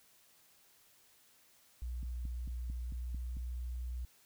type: tone with pitch glide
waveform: sine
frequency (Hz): 60.5 to 61.1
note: B1 to B1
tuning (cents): -35 to -18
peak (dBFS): -37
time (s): 1.82-4.05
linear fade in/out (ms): 0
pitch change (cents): +17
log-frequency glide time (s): 2.9-3.19
type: click train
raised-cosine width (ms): 5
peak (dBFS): -35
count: 7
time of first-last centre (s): 2.03-3.369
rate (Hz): 4.48
effects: white hiss -66 dBFS RMS until 4.25 s